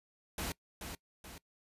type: noise with echo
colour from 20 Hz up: pink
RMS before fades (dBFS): -38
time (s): 0.38-0.52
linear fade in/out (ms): 2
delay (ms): 430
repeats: 2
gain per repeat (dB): -6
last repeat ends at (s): 1.38
effects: noise-tail reverb RT60 0.1 s tail -22 dB re dry + resampled to 32000 Hz